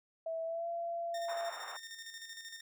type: tone with pitch glide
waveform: sine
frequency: 654 to 680.6 Hz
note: E5 to F5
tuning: -14 to -45 cents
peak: -35 dBFS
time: 0.26-1.5 s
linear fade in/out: 5 ms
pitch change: +69 cents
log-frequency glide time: 0.44-0.68 s
type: tone with tremolo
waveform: 15% pulse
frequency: 1825 Hz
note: A#6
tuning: 37 cents flat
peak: -38 dBFS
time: 1.14-2.61 s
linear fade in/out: 5 ms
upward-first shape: square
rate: 13 Hz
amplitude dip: 50%
type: band-pass noise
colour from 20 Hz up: white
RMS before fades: -46 dBFS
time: 1.28-1.77 s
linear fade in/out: 5 ms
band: 640 to 1500 Hz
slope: 24 dB/octave
effects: none